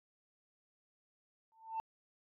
sine tone with exponential growth, 893 Hz, A5, 25 cents sharp, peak -31 dBFS, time 1.52-1.8 s, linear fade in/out 0 ms, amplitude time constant 60 ms, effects tanh soft clip ceiling -33 dBFS

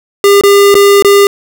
square tone with dropouts, 401.9 Hz, G4, 43 cents sharp, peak -3 dBFS, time 0.24-1.27 s, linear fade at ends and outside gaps 1 ms, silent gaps 0.411-0.436 / 0.743-0.752 / 1.024-1.047 s, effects none

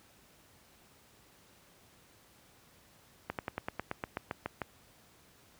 slowing click train, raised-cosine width 0.5 ms, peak -19 dBFS, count 12, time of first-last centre 3.3-4.618 s, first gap 88 ms, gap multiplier 1.06, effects pink hiss -62 dBFS RMS until 5.59 s + high-pass 60 Hz 12 dB/octave

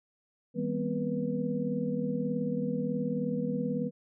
sine tone cluster, 160.8 / 198.6 / 241.9 / 260.5 / 487.3 Hz, E3 / G3 / B3 / C4 / B4, -43 / +23 / -36 / -7 / -23 cents, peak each -36 / -34 / -33 / -39 / -35 dBFS, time 0.54-3.91 s, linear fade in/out 50 ms, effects none

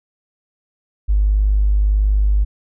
triangle tone with tanh clipping, 50.8 Hz, G#1, 38 cents flat, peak -11 dBFS, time 1.08-2.45 s, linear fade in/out 20 ms, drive 2 dB, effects none

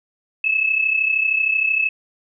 sine tone pair together, 2598 / 2631 Hz, E7 / E7, -26 / -4 cents, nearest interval unison, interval 22 cents, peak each -17 / -22 dBFS, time 0.44-1.89 s, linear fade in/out 5 ms, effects none

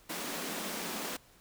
pink high-pass noise, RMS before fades -38 dBFS, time 0.09-1.17 s, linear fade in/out 10 ms, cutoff 170 Hz, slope 96 dB/octave, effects pink hiss -61 dBFS RMS until 1.4 s

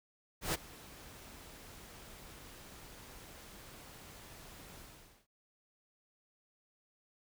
pink noise with ADSR envelope, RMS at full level -32 dBFS, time 0.41-5.27 s, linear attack 130 ms, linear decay 20 ms, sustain -21 dB, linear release 470 ms, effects none

